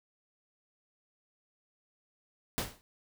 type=noise with exponential decay; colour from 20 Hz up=pink; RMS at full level=-29 dBFS; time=2.58-2.81 s; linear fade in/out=0 ms; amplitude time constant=50 ms; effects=none